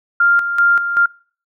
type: tone with tremolo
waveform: sine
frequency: 1396.9 Hz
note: F6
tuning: in tune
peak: -9 dBFS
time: 0.2-1.06 s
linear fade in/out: 5 ms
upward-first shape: square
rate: 2.6 Hz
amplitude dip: 60%
effects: noise-tail reverb RT60 0.5 s tail -26 dB re dry